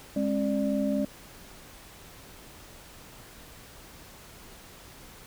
sine tone cluster, 206.9 / 271.2 / 590 Hz, G#3 / C#4 / D5, -6 / -38 / +8 cents, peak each -28 / -28 / -31 dBFS, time 0.16-1.05 s, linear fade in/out 5 ms, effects pink hiss -49 dBFS RMS until 5.26 s

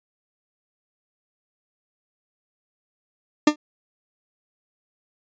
40% pulse tone with exponential decay, 300 Hz, D4, 37 cents sharp, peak -8 dBFS, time 3.47-3.56 s, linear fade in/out 5 ms, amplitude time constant 18 ms, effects resampled to 16000 Hz

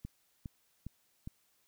click train, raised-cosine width 5 ms, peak -29 dBFS, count 4, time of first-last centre 0.05-1.274 s, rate 2.45 Hz, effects white hiss -73 dBFS RMS until 1.67 s

